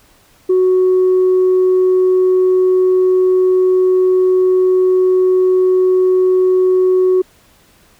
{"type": "tone", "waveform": "sine", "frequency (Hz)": 370, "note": "F#4", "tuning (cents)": 0, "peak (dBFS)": -7, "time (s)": [0.49, 7.22], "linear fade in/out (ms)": 10, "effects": ["tanh soft clip ceiling -6 dBFS", "pink hiss -50 dBFS RMS until 7.99 s"]}